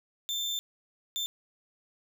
35% pulse tone bursts at uneven times, 3561 Hz, A7, 20 cents sharp, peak -28 dBFS, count 2, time 0.29-0.59 / 1.16-1.26 s, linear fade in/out 0 ms, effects none

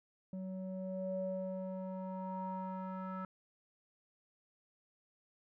square tone with low-pass filter sweep, 187.7 Hz, F#3, 25 cents sharp, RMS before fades -41 dBFS, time 0.33-3.25 s, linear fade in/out 2 ms, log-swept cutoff 400 to 1300 Hz, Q 5.8, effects none

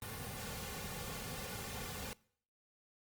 pink noise with comb filter, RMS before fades -44 dBFS, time 0.02-2.13 s, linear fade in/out 0 ms, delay 3.1 ms, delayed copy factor -0.7, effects noise-tail reverb RT60 0.6 s tail -23 dB re dry + Opus 32 kbps

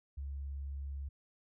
sine tone with vibrato, 69.5 Hz, C#2, 5 cents sharp, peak -38 dBFS, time 0.17-1.09 s, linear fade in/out 10 ms, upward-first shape triangle, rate 18 Hz, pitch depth 8 cents each way, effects none

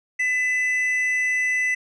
triangle tone pair together, 2004 / 2637 Hz, B6 / E7, +25 / 0 cents, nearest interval perfect fourth, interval 475 cents, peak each -18 / -30 dBFS, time 0.19-1.75 s, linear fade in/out 10 ms, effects resampled to 22050 Hz

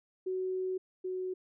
sine tone pair in turn, 372.8 / 370.4 Hz, F#4 / F#4, +13 / +2 cents, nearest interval unison, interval 11 cents, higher first, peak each -31 / -33 dBFS, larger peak first, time 0.26-0.78 / 1.04-1.34 s, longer first, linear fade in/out 10 ms, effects none

